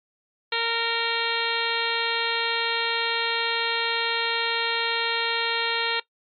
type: harmonic tone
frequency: 462.1 Hz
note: A#4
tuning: 15 cents flat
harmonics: 1 / 2 / 3 / 4 / 5 / 6 / 7 / 8 / 9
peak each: -31 / -31 / -31 / -31 / -31 / -31 / -31 / -31 / -31 dBFS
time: 0.52-6 s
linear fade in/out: 5 ms
effects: noise-tail reverb RT60 0.1 s tail -19 dB re dry + MP3 48 kbps